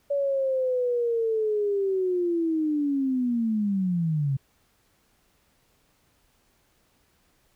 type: linear sweep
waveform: sine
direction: down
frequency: 570 to 132 Hz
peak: -22 dBFS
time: 0.1-4.37 s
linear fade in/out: 10 ms
effects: pink hiss -66 dBFS RMS until 7.55 s